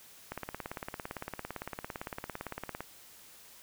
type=click train; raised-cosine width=0.5 ms; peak=-22 dBFS; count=45; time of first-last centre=0.32-2.806 s; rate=17.7 Hz; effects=white hiss -55 dBFS RMS until 3.62 s